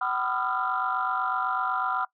sine tone cluster, 757 / 998 / 1220 / 1346 / 1394 Hz, F#5 / B5 / D#6 / E6 / F6, +39 / +18 / -34 / +36 / -4 cents, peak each -31 dBFS, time 0.01-2.05 s, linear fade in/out 5 ms, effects noise-tail reverb RT60 0.1 s tail -20 dB re dry + tanh soft clip ceiling -15 dBFS

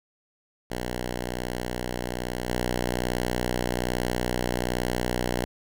5% pulse tone with level steps, 61.2 Hz, B1, 15 cents flat, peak -18 / -14 dBFS, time 0.7-5.45 s, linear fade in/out 10 ms, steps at 2.49 s, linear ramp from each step 2 ms, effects none

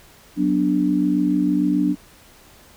sine chord, B minor, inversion second, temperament equal, 185 / 246.9 / 293.7 Hz, F#3 / B3 / D4, 0 / 0 / 0 cents, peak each -22 / -23 / -18 dBFS, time 0.36-1.96 s, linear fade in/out 50 ms, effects pink hiss -49 dBFS RMS until 2.76 s

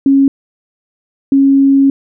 sine tone pair in turn, 274.2 / 274.2 Hz, C#4 / C#4, -19 / -19 cents, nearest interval unison, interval 0 cents, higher neither, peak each -5 dBFS, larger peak neither, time 0.06-0.28 / 1.32-1.9 s, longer second, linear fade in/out 2 ms, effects none

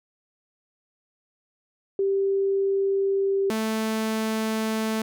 sine / sawtooth tone pair in turn, 392 / 220 Hz, G4 / A3, 0 / 0 cents, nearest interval minor seventh, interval 1000 cents, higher first, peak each -20 dBFS, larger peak neither, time 1.99-3.5 / 3.5-5.02 s, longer second, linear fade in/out 2 ms, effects none

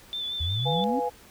sine tone with vibrato, 3516 Hz, A7, 2 cents flat, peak -29 dBFS, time 0.13-0.84 s, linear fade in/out 0 ms, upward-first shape sine, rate 5.7 Hz, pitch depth 31 cents each way
sine exponential sweep, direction up, 75.7 to 283.8 Hz, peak -26 dBFS, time 0.4-1 s, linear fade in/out 10 ms
sine chord, F diminished, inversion second, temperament equal, 493.9 / 698.5 / 830.6 Hz, Cb5 / F5 / Ab5, 0 / 0 / 0 cents, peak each -28 / -34 / -28 dBFS, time 0.65-1.1 s, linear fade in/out 20 ms
effects pink hiss -52 dBFS RMS until 1.3 s

